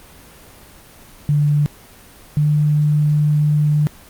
sine tone pair in turn, 147 / 149.48 Hz, D3 / D3, +2 / +31 cents, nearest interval unison, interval 29 cents, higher second, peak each -12 dBFS, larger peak neither, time 1.29-1.66 / 2.37-3.87 s, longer second, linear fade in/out 0 ms, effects pink hiss -43 dBFS RMS until 4.09 s + Opus 24 kbps

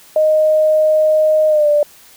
sine tone with pitch glide, 620 to 590.3 Hz, D#5 to D5, -6 to +9 cents, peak -9 dBFS, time 0.16-1.83 s, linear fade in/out 2 ms, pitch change -85 cents, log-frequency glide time 1.48-1.68 s, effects white hiss -44 dBFS RMS until 2.16 s

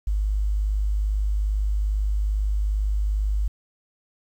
sine tone, 51.2 Hz, G#1, 24 cents flat, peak -20 dBFS, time 0.07-3.48 s, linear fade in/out 5 ms, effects 9-bit

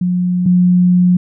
sine tone pair in turn, 179.4 / 179.4 Hz, F3 / F3, +47 / +47 cents, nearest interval unison, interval 0 cents, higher neither, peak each -12 / -7 dBFS, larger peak second, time 0.01-0.46 / 0.46-1.17 s, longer second, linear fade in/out 5 ms, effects none

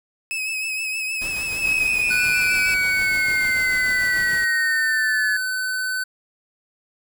40% pulse tone with vibrato, 2572 Hz, E7, 43 cents flat, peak -23 dBFS, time 0.31-2.74 s, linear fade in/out 0 ms, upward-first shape triangle, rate 6.4 Hz, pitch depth 47 cents each way
pink noise with tremolo, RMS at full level -35 dBFS, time 1.21-4.45 s, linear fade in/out 10 ms, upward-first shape sine, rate 6.8 Hz, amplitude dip 40%
sine exponential sweep, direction down, 2586 to 1700 Hz, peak -19 dBFS, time 1.62-5.37 s, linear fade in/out 5 ms
square tone with pitch glide, 1486 to 1512.8 Hz, F#6 to F#6, +7 to +38 cents, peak -23 dBFS, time 2.1-6.04 s, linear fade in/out 10 ms, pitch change +31 cents, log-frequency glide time 2.86-3.01 s
effects none

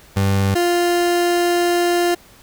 30% pulse tone pair in turn, 98 / 349.2 Hz, G2 / F4, 0 / 0 cents, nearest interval octave + minor seventh, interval 2200 cents, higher second, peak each -12 / -12 dBFS, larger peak neither, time 0.16-0.55 / 0.55-2.15 s, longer second, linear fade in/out 10 ms, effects pink hiss -47 dBFS RMS until 2.42 s

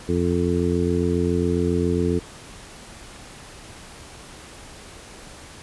harmonic tone, 87.31 Hz, F2, in tune, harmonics 1 / 2 / 3 / 4 / 5, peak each -25 / -25 / -25 / -25 / -25 dBFS, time 0.08-2.2 s, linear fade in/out 20 ms, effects pink hiss -42 dBFS RMS until 5.62 s + resampled to 24000 Hz

